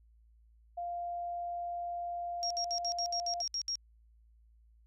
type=tone; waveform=sine; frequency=697 Hz; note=F5; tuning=4 cents flat; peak=-35 dBFS; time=0.77-3.42 s; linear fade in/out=10 ms
type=tone bursts; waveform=sine; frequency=5588 Hz; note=F8; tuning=in tune; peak=-32 dBFS; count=10; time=2.43-3.755 s; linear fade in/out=0 ms; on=74 ms; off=65 ms
effects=added 56 Hz sine -60 dBFS peak until 4.86 s